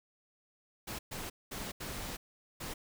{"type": "noise bursts at uneven times", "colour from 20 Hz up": "pink", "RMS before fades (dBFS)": -41, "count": 5, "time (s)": [[0.87, 0.99], [1.11, 1.3], [1.51, 1.72], [1.8, 2.17], [2.6, 2.74]], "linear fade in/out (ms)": 10, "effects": []}